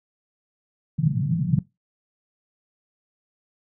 white band-pass noise, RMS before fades -22 dBFS, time 0.98-1.59 s, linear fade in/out 5 ms, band 120 to 170 Hz, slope 48 dB/octave, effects noise-tail reverb RT60 0.2 s tail -19 dB re dry

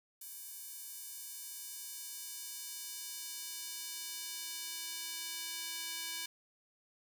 square tone with high-pass filter sweep, 329.6 Hz, E4, in tune, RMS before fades -44 dBFS, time 0.21-6.26 s, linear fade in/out 5 ms, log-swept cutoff 10000 to 2900 Hz, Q 0.74, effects 11-bit

